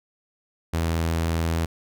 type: tone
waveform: sawtooth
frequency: 82.41 Hz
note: E2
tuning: in tune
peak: -18 dBFS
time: 0.73-1.66 s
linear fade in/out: 10 ms
effects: none